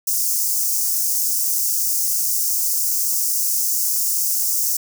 white high-pass noise, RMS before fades -20 dBFS, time 0.07-4.77 s, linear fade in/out 5 ms, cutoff 5300 Hz, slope 48 dB/octave, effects none

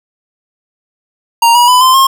square tone with pitch steps, 932.3 / 965.2 / 999.2 / 1034.5 / 1070.9 Hz, A#5 / B5 / B5 / C6 / C6, 0 / -40 / +20 / -20 / +40 cents, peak -5 dBFS, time 1.42-2.07 s, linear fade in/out 5 ms, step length 130 ms, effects none

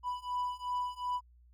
triangle beating tone pair, 987.8 / 990.5 Hz, B5 / B5, 0 / +5 cents, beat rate 2.7 Hz, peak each -35 / -34 dBFS, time 0.03-1.21 s, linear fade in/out 50 ms, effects added 60 Hz sine -58 dBFS peak until 1.53 s

